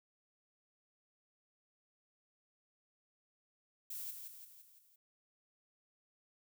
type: noise with echo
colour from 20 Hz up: violet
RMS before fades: -44 dBFS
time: 3.9-4.11 s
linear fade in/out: 5 ms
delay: 170 ms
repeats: 5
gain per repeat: -5 dB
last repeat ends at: 4.96 s
effects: none